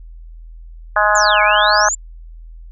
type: harmonic tone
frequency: 209.6 Hz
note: G#3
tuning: 16 cents sharp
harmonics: 3 / 4 / 5 / 6 / 7 / 8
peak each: -18 / -18 / -18 / -18 / -18 / -18 dBFS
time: 0.96-1.89 s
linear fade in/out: 5 ms
type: exponential two-way sweep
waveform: sine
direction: down then up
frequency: 7459 to 2156 to 7459 Hz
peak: -17 dBFS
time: 1.15-1.95 s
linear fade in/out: 5 ms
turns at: 1.42 s
effects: added 41 Hz sine -33 dBFS peak until 2.71 s